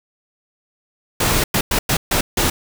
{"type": "noise bursts at uneven times", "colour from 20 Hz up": "pink", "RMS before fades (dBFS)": -17, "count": 6, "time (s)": [[1.2, 1.44], [1.54, 1.61], [1.71, 1.79], [1.89, 1.97], [2.11, 2.21], [2.37, 2.5]], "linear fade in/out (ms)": 5, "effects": []}